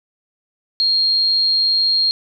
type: tone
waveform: sine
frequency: 4234 Hz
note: C8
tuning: 20 cents sharp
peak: -13 dBFS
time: 0.8-2.11 s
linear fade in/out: 0 ms
effects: none